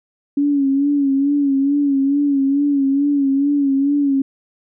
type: tone with vibrato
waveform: sine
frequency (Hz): 280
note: C#4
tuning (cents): +18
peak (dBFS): -13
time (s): 0.37-4.22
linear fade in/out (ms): 5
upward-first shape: sine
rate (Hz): 2.3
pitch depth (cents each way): 57
effects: none